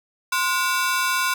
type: ring-modulated tone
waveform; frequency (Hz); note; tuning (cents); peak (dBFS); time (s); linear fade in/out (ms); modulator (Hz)
sawtooth; 1244.5; D#6; 0; -13; 0.32-1.34; 5; 201
effects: none